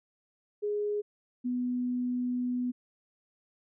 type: tone pair in turn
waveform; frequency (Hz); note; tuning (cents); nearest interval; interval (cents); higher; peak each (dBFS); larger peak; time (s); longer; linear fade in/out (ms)
sine; 415.3 / 247.7; G#4 / B3; 0 / +5; major sixth; 895; first; -28; neither; 0.62-1.02 / 1.44-2.72; second; 20
effects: none